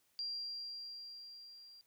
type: tone with level ramp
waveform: sine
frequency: 4756 Hz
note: D8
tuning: 21 cents sharp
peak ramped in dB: -37 to -55 dBFS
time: 0.19-1.81 s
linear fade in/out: 0 ms
effects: white hiss -75 dBFS RMS until 1.86 s